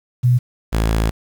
sine / sawtooth tone pair in turn, 123.47 / 55 Hz, B2 / A1, 0 / 0 cents, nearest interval octave + major second, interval 1400 cents, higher first, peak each -10 / -11 dBFS, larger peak first, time 0.23-0.39 / 0.72-1.11 s, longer second, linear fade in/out 20 ms, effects 7-bit

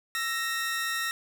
sawtooth tone pair together, 1330 / 1864.7 Hz, E6 / A#6, +15 / 0 cents, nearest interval tritone, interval 585 cents, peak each -30 / -26 dBFS, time 0.15-1.11 s, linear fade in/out 0 ms, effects none

